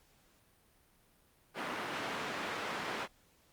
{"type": "band-pass noise", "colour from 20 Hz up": "white", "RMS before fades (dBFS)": -39, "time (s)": [1.54, 3.08], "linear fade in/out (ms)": 50, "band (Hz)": [170, 1900], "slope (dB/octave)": 12, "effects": ["pink hiss -68 dBFS RMS until 3.52 s", "Opus 48 kbps"]}